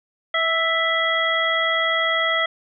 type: harmonic tone with a mistuned harmonic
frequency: 659.3 Hz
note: E5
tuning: in tune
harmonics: 1 / 2 / 3 / 5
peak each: -25 / -24 / -21 / -25 dBFS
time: 0.34-2.46 s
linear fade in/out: 5 ms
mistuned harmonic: 1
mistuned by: -18 cents
effects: none